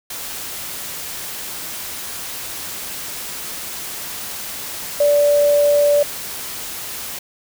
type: tone in noise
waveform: sine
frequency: 581 Hz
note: D5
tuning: 19 cents flat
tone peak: -11 dBFS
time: 5-6.03 s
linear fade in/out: 5 ms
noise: white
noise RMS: -29 dBFS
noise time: 0.1-7.19 s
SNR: +15 dB
effects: none